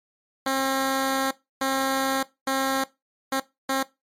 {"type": "tone bursts at uneven times", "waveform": "10% pulse", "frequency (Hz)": 267.8, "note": "C4", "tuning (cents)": 40, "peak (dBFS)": -14, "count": 5, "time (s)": [[0.46, 1.31], [1.61, 2.23], [2.47, 2.84], [3.32, 3.4], [3.69, 3.83]], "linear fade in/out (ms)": 5, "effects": ["noise-tail reverb RT60 0.2 s tail -18 dB re dry", "MP3 64 kbps"]}